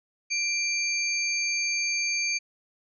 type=tone cluster; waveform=sine; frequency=2363 / 4606 / 6380 Hz; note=D7 / D8 / G8; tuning=+10 / -34 / +30 cents; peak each=-27 / -31 / -31 dBFS; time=0.3-2.39 s; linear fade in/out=20 ms; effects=none